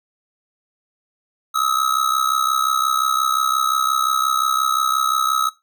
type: tone with amplitude modulation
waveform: square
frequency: 1283 Hz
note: E6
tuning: 47 cents flat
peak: -14 dBFS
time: 1.54-5.5 s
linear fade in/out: 20 ms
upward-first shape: sine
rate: 65.7 Hz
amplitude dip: 80%
effects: noise-tail reverb RT60 0.2 s tail -17 dB re dry